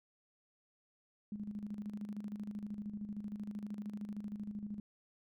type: tone with tremolo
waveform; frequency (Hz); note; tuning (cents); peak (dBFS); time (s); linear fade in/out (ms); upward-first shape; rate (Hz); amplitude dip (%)
sine; 207.7; G#3; 0; -38; 1.32-4.8; 2; square; 13; 60
effects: none